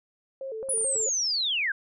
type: tone with vibrato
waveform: sine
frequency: 486.2 Hz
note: B4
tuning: 27 cents flat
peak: -32 dBFS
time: 0.41-1.09 s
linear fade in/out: 2 ms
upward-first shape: square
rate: 4.6 Hz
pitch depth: 170 cents each way
type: clicks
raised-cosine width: 1 ms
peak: -34 dBFS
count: 7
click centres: 0.629 / 0.688 / 0.777 / 0.812 / 0.844 / 0.962 / 1.003 s
type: linear sweep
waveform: sine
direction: down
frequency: 10060 to 1509 Hz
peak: -24 dBFS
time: 0.69-1.72 s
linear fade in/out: 5 ms
effects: none